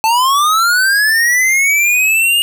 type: linear sweep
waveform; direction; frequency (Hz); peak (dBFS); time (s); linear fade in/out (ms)
square; up; 868 to 2862; -10; 0.04-2.42; 0
effects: none